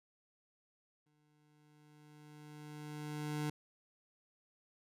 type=tone with exponential growth; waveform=25% pulse; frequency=150 Hz; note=D3; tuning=37 cents sharp; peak=-31 dBFS; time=1.06-3.5 s; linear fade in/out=5 ms; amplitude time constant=530 ms; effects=resampled to 32000 Hz